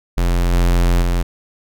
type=tone with level steps; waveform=square; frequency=43.61 Hz; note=F1; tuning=2 cents flat; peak=-14 / -12 / -15 dBFS; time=0.17-1.23 s; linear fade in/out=10 ms; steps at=0.52 / 1.01 s; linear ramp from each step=20 ms; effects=none